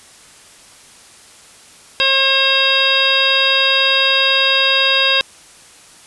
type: harmonic tone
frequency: 538 Hz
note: C5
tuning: 48 cents sharp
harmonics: 1 / 2 / 3 / 4 / 5 / 6 / 7 / 9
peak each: -22 / -23 / -20 / -28 / -17 / -19 / -16 / -22 dBFS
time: 2-5.21 s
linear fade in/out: 0 ms
effects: white hiss -43 dBFS RMS until 6.06 s + resampled to 24000 Hz